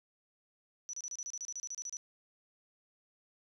sine tone bursts, 5920 Hz, F#8, in tune, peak -38 dBFS, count 15, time 0.89-1.969 s, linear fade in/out 0 ms, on 43 ms, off 31 ms, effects 13-bit

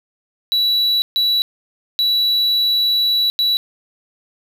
triangle tone bursts at uneven times, 3931 Hz, B7, 9 cents flat, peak -12 dBFS, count 4, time 0.52-1.02 / 1.16-1.42 / 1.99-3.3 / 3.39-3.57 s, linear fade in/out 0 ms, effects none

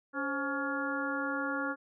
harmonic tone with a mistuned harmonic, 280.7 Hz, C#4, 22 cents sharp, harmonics 1 / 2 / 3 / 4 / 5 / 6, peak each -36 / -39 / -43 / -40 / -35 / -41 dBFS, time 0.13-1.76 s, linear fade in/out 50 ms, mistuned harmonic 2, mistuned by -100 cents, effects none

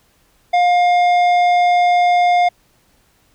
sine tone with tanh clipping, 709 Hz, F5, 26 cents sharp, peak -12 dBFS, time 0.53-2.49 s, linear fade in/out 10 ms, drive 11 dB, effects pink hiss -57 dBFS RMS until 3.34 s

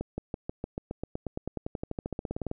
accelerating click train, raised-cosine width 2 ms, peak -19 dBFS, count 27, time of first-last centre 0.01-2.514 s, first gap 170 ms, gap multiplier 0.95, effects none

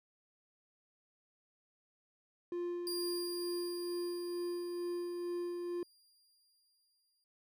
triangle tone with tremolo, 350 Hz, F4, 4 cents sharp, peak -33 dBFS, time 2.52-5.83 s, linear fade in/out 2 ms, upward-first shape sine, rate 2.2 Hz, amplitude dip 30%
sawtooth tone with exponential decay, 4796 Hz, D8, 36 cents sharp, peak -35 dBFS, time 2.87-7.24 s, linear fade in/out 1 ms, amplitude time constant 950 ms
effects none

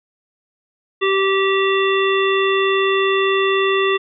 harmonic tone, 388.4 Hz, G4, 16 cents flat, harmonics 1 / 3 / 5 / 7 / 9, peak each -16 / -21 / -23 / -24 / -26 dBFS, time 1.01-3.98 s, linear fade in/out 20 ms, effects none

